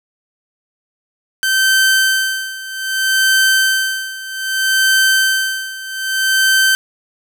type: tone with tremolo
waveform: sawtooth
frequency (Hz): 1548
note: G6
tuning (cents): -22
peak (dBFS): -6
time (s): 1.43-6.75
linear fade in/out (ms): 0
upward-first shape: sine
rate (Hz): 0.63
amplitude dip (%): 85
effects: none